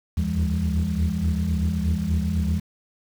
sine tone cluster, 76.6 / 80.1 / 84.7 / 169 / 204 Hz, D#2 / E2 / E2 / E3 / G#3, -27 / -49 / +48 / +43 / -31 cents, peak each -26 dBFS, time 0.17-2.6 s, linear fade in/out 10 ms, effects tanh soft clip ceiling -14 dBFS + 7-bit

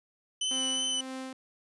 sawtooth tone with vibrato, 3011 Hz, F#7, 30 cents sharp, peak -25 dBFS, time 0.41-1.01 s, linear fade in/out 5 ms, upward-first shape sine, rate 2.8 Hz, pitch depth 20 cents each way
sawtooth tone with tremolo, 261.6 Hz, C4, in tune, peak -32 dBFS, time 0.51-1.33 s, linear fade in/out 2 ms, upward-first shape sine, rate 1.9 Hz, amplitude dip 60%
effects resampled to 24000 Hz

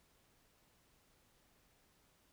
silence, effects pink hiss -72 dBFS RMS until 2.32 s

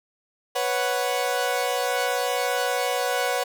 sawtooth chord, B suspended second, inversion none, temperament equal, 493.9 / 554.4 / 740 Hz, B4 / C#5 / F#5, 0 / 0 / 0 cents, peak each -23 / -24 / -23 dBFS, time 0.55-3.44 s, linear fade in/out 10 ms, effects none

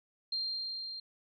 sine tone with level ramp, 4186 Hz, C8, in tune, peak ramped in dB -31 to -40 dBFS, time 0.32-1 s, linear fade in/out 5 ms, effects none

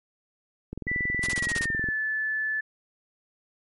click train, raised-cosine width 3 ms, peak -21 dBFS, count 26, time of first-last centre 0.73-1.887 s, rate 21.6 Hz
sine tone with pitch glide, 1975.5 to 1739.8 Hz, B6 to A6, 0 to -20 cents, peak -25 dBFS, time 0.87-2.61 s, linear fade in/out 10 ms, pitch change -220 cents, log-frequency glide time 1.32-1.86 s
white noise bursts, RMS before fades -31 dBFS, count 7, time 1.23-1.65 s, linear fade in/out 2 ms, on 36 ms, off 28 ms
effects MP3 48 kbps

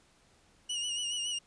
sawtooth tone with vibrato, 2890 Hz, F#7, 41 cents flat, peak -29 dBFS, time 0.69-1.39 s, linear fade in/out 10 ms, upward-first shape sine, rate 7.1 Hz, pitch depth 48 cents each way, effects pink hiss -65 dBFS RMS until 1.46 s + resampled to 22050 Hz

